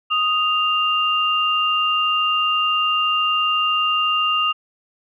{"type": "tone pair together", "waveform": "sine", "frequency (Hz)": [1244.5, 2794], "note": ["D#6", "F7"], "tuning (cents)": [0, 0], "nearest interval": "octave + major second", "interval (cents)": 1400, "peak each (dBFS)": -19, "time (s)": [0.1, 4.53], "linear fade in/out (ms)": 20, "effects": []}